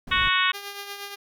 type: noise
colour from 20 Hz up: brown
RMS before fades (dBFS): -35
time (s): 0.07-0.29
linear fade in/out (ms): 5
type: harmonic tone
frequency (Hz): 370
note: F#4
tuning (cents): 0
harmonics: 3 / 4 / 5 / 6 / 7 / 8 / 9 / 10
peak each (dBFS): -25 / -26 / -27 / -28 / -28 / -29 / -30 / -30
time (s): 0.11-0.52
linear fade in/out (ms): 10
type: tone with tremolo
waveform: 5% pulse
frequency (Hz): 402.7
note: G4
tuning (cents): +47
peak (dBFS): -21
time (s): 0.53-1.16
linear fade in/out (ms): 20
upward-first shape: triangle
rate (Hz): 8.4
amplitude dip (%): 55
effects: none